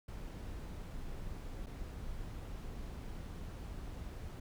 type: noise with dropouts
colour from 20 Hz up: brown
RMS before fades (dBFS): -44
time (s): 0.08-4.4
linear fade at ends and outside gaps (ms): 5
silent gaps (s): 1.662-1.667
effects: none